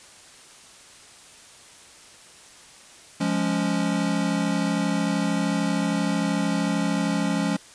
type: chord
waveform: square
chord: Db major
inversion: first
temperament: equal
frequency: 174.61 / 207.7 / 277.2 Hz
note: F3 / Ab3 / Db4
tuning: 0 / 0 / 0 cents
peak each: -27 dBFS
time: 3.2-7.57 s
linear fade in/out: 10 ms
effects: white hiss -48 dBFS RMS until 7.74 s + resampled to 22050 Hz